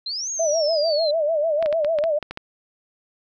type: exponential two-way sweep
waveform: sine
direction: up then down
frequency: 4012 to 6645 to 4012 Hz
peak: -25 dBFS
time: 0.06-1.11 s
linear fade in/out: 5 ms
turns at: 0.3 s
type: tone with vibrato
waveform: sine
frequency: 623 Hz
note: D#5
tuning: 2 cents sharp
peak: -18 dBFS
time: 0.39-2.19 s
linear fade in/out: 10 ms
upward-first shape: sine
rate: 6.7 Hz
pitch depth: 120 cents each way
type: clicks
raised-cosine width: 0.3 ms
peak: -15 dBFS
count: 9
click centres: 1.626 / 1.66 / 1.727 / 1.847 / 1.987 / 2.039 / 2.227 / 2.31 / 2.374 s
effects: none

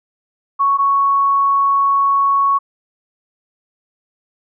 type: tone pair in turn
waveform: sine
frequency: 1110 / 1110 Hz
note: C#6 / C#6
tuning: +2 / +2 cents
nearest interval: unison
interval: 0 cents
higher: neither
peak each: -11 dBFS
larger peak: neither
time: 0.59-0.78 / 0.78-2.59 s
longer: second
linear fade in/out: 20 ms
effects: none

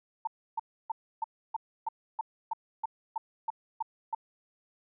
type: tone bursts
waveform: sine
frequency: 897 Hz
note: A5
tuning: 33 cents sharp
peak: -28 dBFS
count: 13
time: 0.25-4.149 s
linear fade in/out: 5 ms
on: 23 ms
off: 300 ms
effects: none

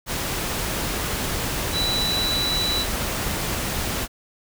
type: tone in noise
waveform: sine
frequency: 3951 Hz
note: B7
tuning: in tune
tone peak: -22 dBFS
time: 1.72-2.86 s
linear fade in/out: 50 ms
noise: pink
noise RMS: -26 dBFS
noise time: 0.06-4.08 s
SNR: +1 dB
effects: none

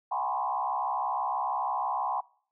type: tone with frequency modulation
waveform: sine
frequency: 904 Hz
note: A5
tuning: 47 cents sharp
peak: -27 dBFS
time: 0.11-2.21 s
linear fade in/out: 10 ms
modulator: 66.2 Hz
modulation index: 2.6
effects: noise-tail reverb RT60 0.5 s tail -23 dB re dry

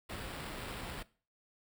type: noise with sample-and-hold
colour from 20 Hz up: pink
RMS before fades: -43 dBFS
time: 0.09-1.03 s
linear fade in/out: 10 ms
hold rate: 6300 Hz
effects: noise-tail reverb RT60 0.4 s tail -20 dB re dry

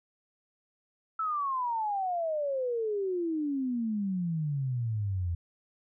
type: exponential sweep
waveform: sine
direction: down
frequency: 1328 to 83.3 Hz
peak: -28 dBFS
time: 1.19-5.35 s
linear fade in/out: 5 ms
effects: none

